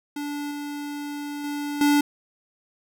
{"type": "tone with level steps", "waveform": "square", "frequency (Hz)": 290.5, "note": "D4", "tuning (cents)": -19, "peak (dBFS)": [-29, -31, -28, -17], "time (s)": [0.16, 2.01], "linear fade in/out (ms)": 5, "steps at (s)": [0.51, 1.44, 1.81], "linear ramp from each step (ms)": 2, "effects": []}